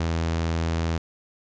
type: tone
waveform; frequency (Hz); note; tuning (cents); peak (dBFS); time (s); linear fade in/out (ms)
sawtooth; 82.41; E2; 0; -19; 0-0.98; 5
effects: resampled to 16000 Hz